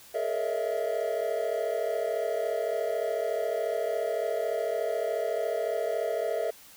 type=tone cluster; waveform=triangle; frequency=423 / 466.4 / 572 / 636 / 670 Hz; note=G#4 / A#4 / D5 / D#5 / E5; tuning=+32 / +1 / -46 / +38 / +28 cents; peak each=-33 / -31 / -34 / -30 / -31 dBFS; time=0.14-6.51 s; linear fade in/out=10 ms; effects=white hiss -52 dBFS RMS until 6.76 s